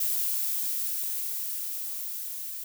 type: noise with level ramp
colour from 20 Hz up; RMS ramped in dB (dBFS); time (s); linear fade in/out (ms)
violet; -27 to -37; 0-2.64; 5
effects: none

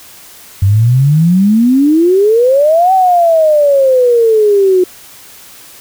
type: exponential two-way sweep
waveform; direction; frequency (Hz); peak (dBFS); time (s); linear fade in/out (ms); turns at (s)
sine; up then down; 94.4 to 769 to 360.2; -5; 0.62-4.84; 5; 2.93
effects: white hiss -36 dBFS RMS until 5.8 s

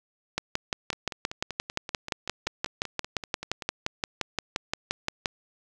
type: two click trains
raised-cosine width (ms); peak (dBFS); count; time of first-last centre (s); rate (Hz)
0.2; -18 / -9; 15 / 29; 0.93-3.622 / 0.38-5.258; 5.2 / 5.74
effects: none

